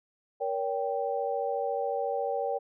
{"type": "chord", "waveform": "sine", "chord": "G diminished", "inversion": "first", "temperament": "just", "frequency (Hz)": [470.4, 564.5, 784], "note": ["Bb4", "Db5", "G5"], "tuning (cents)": [16, 31, 0], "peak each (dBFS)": -32, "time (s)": [0.4, 2.59], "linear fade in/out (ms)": 20, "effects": []}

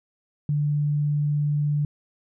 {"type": "tone", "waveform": "sine", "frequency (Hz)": 147.2, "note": "D3", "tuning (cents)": 4, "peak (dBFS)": -20, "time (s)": [0.49, 1.85], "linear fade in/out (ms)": 2, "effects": []}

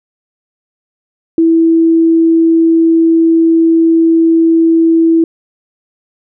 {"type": "tone", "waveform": "sine", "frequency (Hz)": 328.5, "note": "E4", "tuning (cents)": -6, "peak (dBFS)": -5, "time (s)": [1.38, 5.24], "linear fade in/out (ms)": 2, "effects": []}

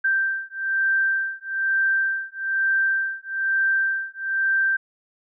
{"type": "beating tone pair", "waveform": "sine", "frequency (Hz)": [1568, 1569.1], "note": ["G6", "G6"], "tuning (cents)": [0, 1], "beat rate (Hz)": 1.1, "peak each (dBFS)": -23, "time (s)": [0.04, 4.77], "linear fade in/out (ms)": 10, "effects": []}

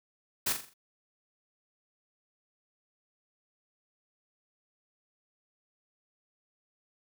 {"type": "noise with echo", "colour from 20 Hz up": "white", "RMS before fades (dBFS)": -29, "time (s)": [0.46, 0.53], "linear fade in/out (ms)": 10, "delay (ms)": 42, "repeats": 5, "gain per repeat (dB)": -7, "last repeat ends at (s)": 0.74, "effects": []}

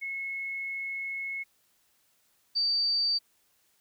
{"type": "tone pair in turn", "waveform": "sine", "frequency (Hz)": [2183, 4626], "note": ["C#7", "D8"], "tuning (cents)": [-27, -27], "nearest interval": "octave + minor second", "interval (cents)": 1300, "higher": "second", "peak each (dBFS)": [-32, -24], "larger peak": "second", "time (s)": [[0.01, 1.44], [2.55, 3.19]], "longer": "first", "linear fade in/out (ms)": 20, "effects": ["white hiss -69 dBFS RMS until 3.8 s"]}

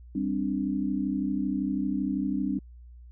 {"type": "chord", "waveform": "sine", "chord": "G suspended fourth", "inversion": "none", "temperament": "just", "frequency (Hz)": [196, 261.3, 294], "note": ["G3", "C4", "D4"], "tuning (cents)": [0, -2, 2], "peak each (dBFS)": -30, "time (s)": [0.15, 2.59], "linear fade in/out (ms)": 5, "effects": ["added 60 Hz sine -45 dBFS peak until 3.11 s"]}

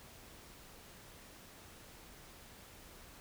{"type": "silence", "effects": ["pink hiss -56 dBFS RMS until 3.2 s"]}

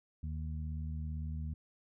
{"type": "harmonic tone", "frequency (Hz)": 77.78, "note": "D#2", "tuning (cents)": 0, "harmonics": [1, 2, 3], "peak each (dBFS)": [-37, -43, -49], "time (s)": [0.23, 1.54], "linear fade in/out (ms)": 5, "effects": []}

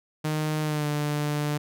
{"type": "tone with pitch glide", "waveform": "sawtooth", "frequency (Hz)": [153.9, 148.14], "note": ["D#3", "D3"], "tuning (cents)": [-19, 15], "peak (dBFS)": -21, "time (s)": [0.24, 1.58], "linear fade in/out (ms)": 10, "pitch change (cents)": -66, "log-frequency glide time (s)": [0.62, 0.87], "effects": []}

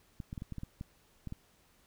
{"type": "clicks", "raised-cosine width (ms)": 5, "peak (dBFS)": -28, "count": 10, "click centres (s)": [0.202, 0.329, 0.378, 0.421, 0.523, 0.583, 0.634, 0.811, 1.273, 1.324], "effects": ["pink hiss -67 dBFS RMS until 1.86 s"]}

